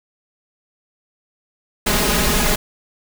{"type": "noise with comb filter", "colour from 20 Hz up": "pink", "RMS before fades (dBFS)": -17, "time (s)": [1.86, 2.56], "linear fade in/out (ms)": 10, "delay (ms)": 4.8, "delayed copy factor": 0.8, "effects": []}